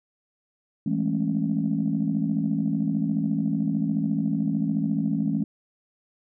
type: chord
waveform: sine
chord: A major seventh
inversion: second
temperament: just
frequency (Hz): 165 / 206.2 / 220 / 275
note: E3 / G#3 / A3 / C#4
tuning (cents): +2 / -12 / 0 / -14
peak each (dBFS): -27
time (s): 0.86-5.44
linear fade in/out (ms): 5
effects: tanh soft clip ceiling -13 dBFS